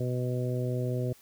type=harmonic tone; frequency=124.9 Hz; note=B2; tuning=20 cents sharp; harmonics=1 / 2 / 3 / 4 / 5; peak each=-29 / -37 / -36 / -37 / -40 dBFS; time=0-1.13 s; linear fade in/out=5 ms; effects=white hiss -58 dBFS RMS until 1.21 s